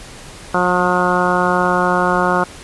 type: harmonic tone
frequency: 179.7 Hz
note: F3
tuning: 50 cents sharp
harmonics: 1 / 2 / 3 / 4 / 5 / 6 / 7 / 8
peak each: -21 / -21 / -21 / -21 / -21 / -21 / -21 / -21 dBFS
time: 0.54-2.44 s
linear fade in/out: 5 ms
effects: pink hiss -36 dBFS RMS until 2.63 s + resampled to 24000 Hz